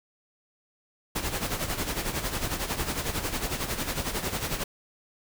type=noise with tremolo; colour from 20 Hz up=pink; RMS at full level=-28 dBFS; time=1.15-4.64 s; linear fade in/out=10 ms; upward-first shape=sine; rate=11 Hz; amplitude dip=65%; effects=none